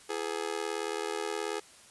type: tone with amplitude modulation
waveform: sawtooth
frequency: 419.5 Hz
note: G#4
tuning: 17 cents sharp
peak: -24 dBFS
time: 0.09-1.6 s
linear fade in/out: 10 ms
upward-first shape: sine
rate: 78.6 Hz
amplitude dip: 100%
effects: white hiss -55 dBFS RMS until 1.9 s + resampled to 24000 Hz